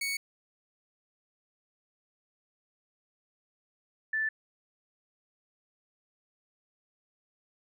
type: tone pair in turn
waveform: sawtooth / sine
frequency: 2226 / 1758.1 Hz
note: C#7 / A6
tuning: +7 / -2 cents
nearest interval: major third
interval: 409 cents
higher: first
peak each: -27 dBFS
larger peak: neither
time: 0.01-0.17 / 4.13-4.29 s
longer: neither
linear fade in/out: 5 ms
effects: none